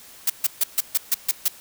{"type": "noise bursts", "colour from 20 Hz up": "blue", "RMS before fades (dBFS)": -19, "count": 8, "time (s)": [0.27, 1.482], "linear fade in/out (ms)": 5, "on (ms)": 29, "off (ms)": 140, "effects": ["white hiss -46 dBFS RMS until 1.6 s"]}